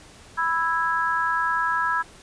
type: harmonic tone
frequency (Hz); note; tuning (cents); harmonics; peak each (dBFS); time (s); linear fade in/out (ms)
330; E4; +2; 3 / 4 / 5; -25 / -25 / -25; 0.37-2.03; 20
effects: pink hiss -48 dBFS RMS until 2.22 s + resampled to 22050 Hz